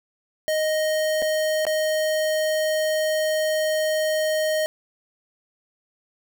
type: tone with dropouts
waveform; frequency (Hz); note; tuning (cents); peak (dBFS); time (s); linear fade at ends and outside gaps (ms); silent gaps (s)
square; 622.3; D#5; 0; -21; 0.48-4.66; 0; 1.22-1.224 / 1.652-1.667
effects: none